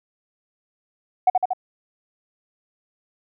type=tone with echo; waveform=sine; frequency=740 Hz; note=F#5; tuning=in tune; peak=-10 dBFS; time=1.27-1.3 s; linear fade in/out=5 ms; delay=78 ms; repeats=3; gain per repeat=-3 dB; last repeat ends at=1.534 s; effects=tanh soft clip ceiling -7 dBFS